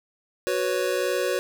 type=chord; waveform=square; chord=F# suspended fourth; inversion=none; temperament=just; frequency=370 / 493.3 / 555 Hz; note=F#4 / B4 / C#5; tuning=0 / -2 / +2 cents; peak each=-28 dBFS; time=0.47-1.39 s; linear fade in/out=0 ms; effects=none